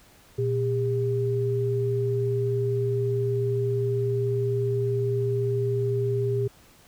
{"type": "tone pair together", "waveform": "sine", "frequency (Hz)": [119.49, 401.9], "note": ["A#2", "G4"], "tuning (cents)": [43, 43], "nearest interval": "octave + major sixth", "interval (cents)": 2100, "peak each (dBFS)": -25, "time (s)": [0.38, 6.48], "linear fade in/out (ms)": 10, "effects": ["pink hiss -55 dBFS RMS until 6.87 s"]}